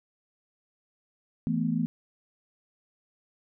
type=chord; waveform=sine; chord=E suspended fourth; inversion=none; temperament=equal; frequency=164.81 / 220 / 246.9 Hz; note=E3 / A3 / B3; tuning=0 / 0 / 0 cents; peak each=-29 dBFS; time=1.47-1.86 s; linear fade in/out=0 ms; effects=none